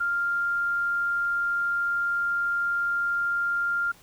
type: tone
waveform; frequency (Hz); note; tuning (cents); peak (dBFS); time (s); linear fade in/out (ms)
sine; 1396.9; F6; 0; -23; 0-3.92; 10
effects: pink hiss -54 dBFS RMS until 4.02 s